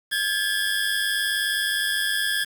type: tone pair together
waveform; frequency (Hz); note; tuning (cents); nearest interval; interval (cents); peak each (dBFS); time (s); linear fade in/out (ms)
25% pulse; 1613 / 1712.3; G6 / A6; +49 / -48; minor second; 103; -21; 0.11-2.45; 20
effects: 7-bit